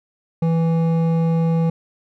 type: tone with hard clipping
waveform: sine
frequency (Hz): 164.81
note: E3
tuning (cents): 0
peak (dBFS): -17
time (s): 0.42-1.7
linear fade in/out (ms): 5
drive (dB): 10
effects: none